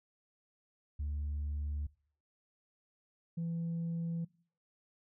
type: tone pair in turn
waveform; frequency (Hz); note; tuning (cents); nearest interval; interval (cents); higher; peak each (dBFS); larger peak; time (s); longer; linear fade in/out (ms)
sine; 73.42 / 167.32; D2 / E3; 0 / +26; octave + major second; 1426; second; -32 / -32; neither; 0.99-1.87 / 3.37-4.25; neither; 10
effects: noise-tail reverb RT60 0.5 s tail -24 dB re dry + tanh soft clip ceiling -32 dBFS